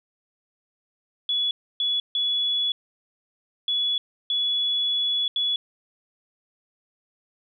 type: tone bursts at uneven times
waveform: sine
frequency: 3400 Hz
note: G#7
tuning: 40 cents sharp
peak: -21 dBFS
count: 6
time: 1.29-1.51 / 1.8-2 / 2.15-2.72 / 3.68-3.98 / 4.3-5.28 / 5.36-5.56 s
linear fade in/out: 2 ms
effects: none